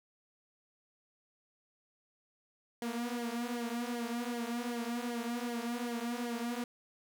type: tone with flanger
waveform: sawtooth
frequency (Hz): 237.9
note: A#3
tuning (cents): +35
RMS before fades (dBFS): -37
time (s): 2.82-6.64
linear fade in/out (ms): 2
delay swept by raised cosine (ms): 0.76 to 6.56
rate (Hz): 2.6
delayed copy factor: -0.75
effects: none